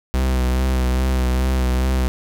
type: tone with vibrato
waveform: 45% pulse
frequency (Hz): 63.9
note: C2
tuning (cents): -40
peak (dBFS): -16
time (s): 0.14-2.08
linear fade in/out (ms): 0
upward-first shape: sine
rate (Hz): 2.4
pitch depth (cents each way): 28
effects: none